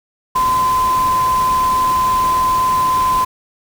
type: tone in noise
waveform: sine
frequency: 1025 Hz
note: C6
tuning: 36 cents flat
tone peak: -12 dBFS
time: 0.35-3.25 s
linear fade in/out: 10 ms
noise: pink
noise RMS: -27 dBFS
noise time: 0.35-3.25 s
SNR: +12 dB
effects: none